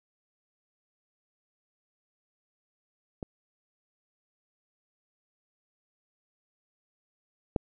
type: clicks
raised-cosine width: 2 ms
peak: -22 / -12 dBFS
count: 2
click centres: 3.228 / 7.562 s
effects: none